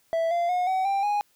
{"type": "tone with pitch steps", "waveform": "triangle", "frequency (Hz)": [659.3, 689.7, 721.5, 754.7, 789.5, 825.9], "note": ["E5", "F5", "F#5", "F#5", "G5", "G#5"], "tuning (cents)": [0, -22, -44, 34, 12, -10], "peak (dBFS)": -20, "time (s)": [0.13, 1.21], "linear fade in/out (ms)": 0, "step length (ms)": 180, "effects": ["white hiss -65 dBFS RMS until 1.35 s"]}